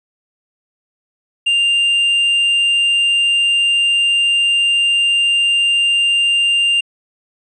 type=tone with tanh clipping; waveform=sine; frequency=2794 Hz; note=F7; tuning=in tune; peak=-12 dBFS; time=1.46-6.81 s; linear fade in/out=10 ms; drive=3 dB; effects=resampled to 22050 Hz